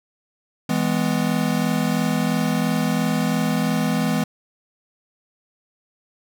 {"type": "chord", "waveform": "square", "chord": "E major", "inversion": "none", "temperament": "equal with one note detuned", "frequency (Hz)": [164.81, 207.7, 250.7], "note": ["E3", "G#3", "B3"], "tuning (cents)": [0, 0, 26], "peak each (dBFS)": -24, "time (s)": [0.69, 4.24], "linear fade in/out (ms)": 5, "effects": []}